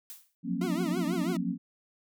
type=noise with exponential decay; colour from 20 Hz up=blue; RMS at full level=-41 dBFS; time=0.1-0.35 s; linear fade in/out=0 ms; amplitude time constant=53 ms
type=chord; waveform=sine; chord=Gb major seventh; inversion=third; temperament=equal with one note detuned; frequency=174.61 / 185 / 233.1 / 270.1 Hz; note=F3 / Gb3 / Bb3 / Db4; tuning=0 / 0 / 0 / -45 cents; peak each=-34 dBFS; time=0.43-1.58 s; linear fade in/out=50 ms
type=tone with vibrato; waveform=40% pulse; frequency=332.1 Hz; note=E4; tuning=13 cents sharp; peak=-31 dBFS; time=0.61-1.37 s; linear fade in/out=5 ms; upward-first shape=triangle; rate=6.1 Hz; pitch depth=230 cents each way
effects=none